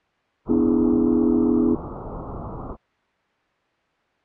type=low-pass noise; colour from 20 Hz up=pink; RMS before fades=-33 dBFS; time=0.45-2.77 s; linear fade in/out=50 ms; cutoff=1300 Hz; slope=96 dB/octave
type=chord; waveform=sine; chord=E dominant seventh; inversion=second; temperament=equal with one note detuned; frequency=246.9 / 293.7 / 329.6 / 417.2 Hz; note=B3 / D4 / E4 / G#4; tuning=0 / 0 / 0 / +8 cents; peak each=-19 / -23 / -21 / -25 dBFS; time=0.49-1.75 s; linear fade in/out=5 ms
effects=white hiss -64 dBFS RMS until 4.24 s + low-pass 2000 Hz 12 dB/octave